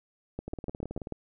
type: two click trains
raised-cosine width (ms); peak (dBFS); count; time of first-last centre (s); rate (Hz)
2; -21 / -24; 6 / 12; 0.39-1.123 / 0.48-1.071; 6.82 / 18.6
effects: none